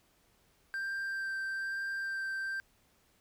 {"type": "tone with vibrato", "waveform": "triangle", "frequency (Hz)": 1574, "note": "G6", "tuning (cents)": 7, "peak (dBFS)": -32, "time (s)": [0.74, 2.6], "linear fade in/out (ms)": 0, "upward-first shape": "sine", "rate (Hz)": 1.1, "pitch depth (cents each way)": 10, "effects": ["pink hiss -69 dBFS RMS until 3.2 s"]}